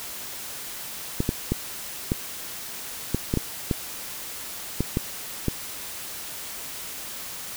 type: clicks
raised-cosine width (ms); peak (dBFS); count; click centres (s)
3; -9; 11; 1.204 / 1.291 / 1.52 / 2.119 / 3.146 / 3.339 / 3.373 / 3.712 / 4.806 / 4.971 / 5.483
effects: white hiss -36 dBFS RMS until 7.56 s